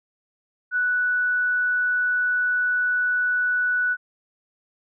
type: tone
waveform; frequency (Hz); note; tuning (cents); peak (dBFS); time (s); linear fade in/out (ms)
sine; 1480; F#6; 0; -19; 0.71-3.97; 50
effects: none